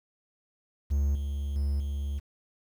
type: tone with level steps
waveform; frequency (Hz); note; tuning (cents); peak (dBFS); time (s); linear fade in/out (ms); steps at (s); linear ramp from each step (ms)
triangle; 70.7; C#2; +35; -21 / -27 / -23 / -27; 0.9-2.2; 20; 1.15 / 1.56 / 1.8; 2
effects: 9-bit